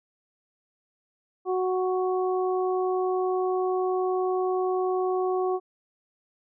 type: harmonic tone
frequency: 370.1 Hz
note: F#4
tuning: in tune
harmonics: 1 / 2 / 3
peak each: -24 / -30 / -34 dBFS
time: 1.45-5.6 s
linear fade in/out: 50 ms
effects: none